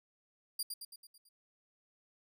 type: tone with echo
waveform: 20% pulse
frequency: 4790 Hz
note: D8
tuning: 33 cents sharp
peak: -28 dBFS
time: 0.59-0.63 s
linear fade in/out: 5 ms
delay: 110 ms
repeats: 6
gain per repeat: -5 dB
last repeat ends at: 1.29 s
effects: none